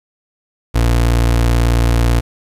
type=tone; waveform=30% pulse; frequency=58.27 Hz; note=A#1; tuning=in tune; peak=-8 dBFS; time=0.74-2.21 s; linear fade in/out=20 ms; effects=resampled to 32000 Hz + 7-bit